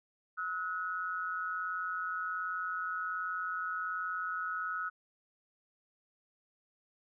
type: tone pair together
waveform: sine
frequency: 1289.3 / 1468 Hz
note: E6 / F#6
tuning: -39 / -14 cents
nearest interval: major second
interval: 225 cents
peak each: -36 / -37 dBFS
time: 0.37-4.9 s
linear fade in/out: 20 ms
effects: none